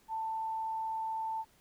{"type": "tone", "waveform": "sine", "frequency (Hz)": 888, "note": "A5", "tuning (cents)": 16, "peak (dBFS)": -33, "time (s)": [0.08, 1.45], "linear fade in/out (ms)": 50, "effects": ["pink hiss -66 dBFS RMS until 1.6 s"]}